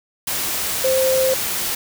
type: tone in noise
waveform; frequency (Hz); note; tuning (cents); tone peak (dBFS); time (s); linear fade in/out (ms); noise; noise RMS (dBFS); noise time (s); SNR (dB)
sine; 523.3; C5; 0; -15; 0.84-1.34; 5; white; -23; 0.27-1.75; +5
effects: none